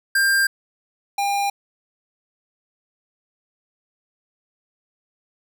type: tone pair in turn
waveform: square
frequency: 1593 / 802.7 Hz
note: G6 / G5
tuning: +27 / +41 cents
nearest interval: octave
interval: 1186 cents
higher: first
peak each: -16 / -20 dBFS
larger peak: first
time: 0.15-0.47 / 1.18-1.5 s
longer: neither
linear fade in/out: 5 ms
effects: none